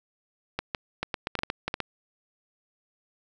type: clicks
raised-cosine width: 0.3 ms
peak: -12 dBFS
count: 12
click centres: 0.59 / 0.748 / 1.03 / 1.142 / 1.271 / 1.353 / 1.39 / 1.434 / 1.501 / 1.68 / 1.741 / 1.803 s
effects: none